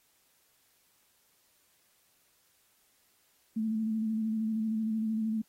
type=tone with vibrato; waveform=sine; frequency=220 Hz; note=A3; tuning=in tune; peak=-28 dBFS; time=3.56-5.42 s; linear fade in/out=10 ms; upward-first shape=square; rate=13 Hz; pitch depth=25 cents each way; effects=white hiss -69 dBFS RMS until 5.48 s + AAC 48 kbps